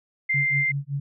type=tone; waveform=sine; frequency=2093 Hz; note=C7; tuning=in tune; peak=-20 dBFS; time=0.29-0.72 s; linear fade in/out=10 ms
type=tone with tremolo; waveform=sine; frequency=140.8 Hz; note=C#3; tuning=27 cents sharp; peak=-23 dBFS; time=0.34-1 s; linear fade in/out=5 ms; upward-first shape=sine; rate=5.3 Hz; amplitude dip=100%
effects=none